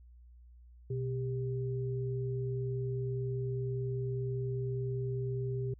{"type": "tone pair together", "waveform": "sine", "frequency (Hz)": [124.98, 396.8], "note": ["B2", "G4"], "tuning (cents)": [21, 21], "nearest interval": "octave + minor sixth", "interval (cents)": 2000, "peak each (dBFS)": [-33, -38], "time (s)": [0.9, 5.74], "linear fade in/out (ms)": 5, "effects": ["added 60 Hz sine -53 dBFS peak until 5.79 s"]}